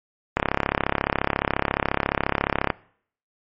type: click train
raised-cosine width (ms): 0.5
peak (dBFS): -4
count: 81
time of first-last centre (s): 0.37-2.702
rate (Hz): 34.3
effects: noise-tail reverb RT60 0.6 s tail -22 dB re dry + MP3 32 kbps